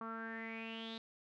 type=tone with low-pass filter sweep; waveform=sawtooth; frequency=225.4 Hz; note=A3; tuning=42 cents sharp; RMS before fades=-45 dBFS; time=0.01-0.98 s; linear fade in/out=2 ms; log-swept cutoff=1200 to 3900 Hz; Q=8.7; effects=none